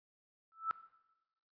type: tone with exponential growth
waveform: sine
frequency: 1318 Hz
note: E6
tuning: 1 cent flat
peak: -28 dBFS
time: 0.52-0.71 s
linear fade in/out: 0 ms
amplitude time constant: 40 ms
effects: noise-tail reverb RT60 1.0 s tail -17 dB re dry + resampled to 11025 Hz